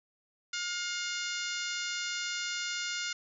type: harmonic tone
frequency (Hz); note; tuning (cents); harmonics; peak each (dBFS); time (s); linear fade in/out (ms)
711; F5; +31; 2 / 3 / 4 / 5 / 6 / 7 / 8 / 9 / 10; -38 / -40 / -41 / -42 / -43 / -43 / -44 / -45 / -45; 0.53-3.13; 5
effects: none